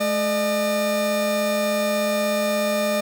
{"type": "tone pair together", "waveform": "40% pulse", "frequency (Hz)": [213.5, 603.9], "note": ["G#3", "D5"], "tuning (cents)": [48, 48], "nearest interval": "octave + tritone", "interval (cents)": 1800, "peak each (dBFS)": [-25, -20], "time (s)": [0, 3.01], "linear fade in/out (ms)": 10, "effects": []}